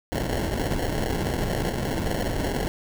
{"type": "noise with sample-and-hold", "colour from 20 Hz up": "pink", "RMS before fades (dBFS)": -26, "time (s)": [0.12, 2.68], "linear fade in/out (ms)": 0, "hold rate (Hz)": 1225, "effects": []}